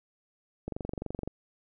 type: click train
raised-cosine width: 2 ms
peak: -21 dBFS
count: 15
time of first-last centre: 0.68-1.276 s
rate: 23.5 Hz
effects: none